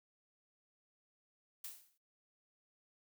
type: noise with exponential decay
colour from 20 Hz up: blue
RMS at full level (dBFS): -43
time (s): 1.64-1.98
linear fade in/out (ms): 5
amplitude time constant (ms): 72
effects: noise-tail reverb RT60 0.3 s tail -24 dB re dry